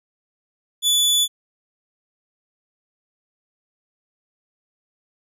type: tone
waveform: sawtooth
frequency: 3460 Hz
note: A7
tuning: 30 cents flat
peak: -12 dBFS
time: 0.82-1.28 s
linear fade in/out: 50 ms
effects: resampled to 32000 Hz